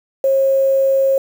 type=tone with quantisation; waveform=sine; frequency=540 Hz; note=C#5; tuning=45 cents flat; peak=-11 dBFS; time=0.24-1.18 s; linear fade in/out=2 ms; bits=6; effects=none